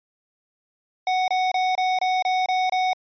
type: tone bursts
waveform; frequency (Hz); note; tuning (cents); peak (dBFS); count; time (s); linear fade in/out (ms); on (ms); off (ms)
square; 742; F#5; +5; -20; 8; 1.07-2.932; 2; 210; 26
effects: resampled to 11025 Hz